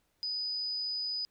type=tone; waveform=sine; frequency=4978 Hz; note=D#8; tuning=in tune; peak=-32 dBFS; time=0.23-1.25 s; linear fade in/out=0 ms; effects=pink hiss -75 dBFS RMS until 1.3 s